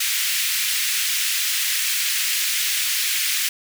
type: high-pass noise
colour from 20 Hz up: pink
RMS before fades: -22 dBFS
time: 0-3.49 s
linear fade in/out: 5 ms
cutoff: 2000 Hz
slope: 24 dB/octave
effects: none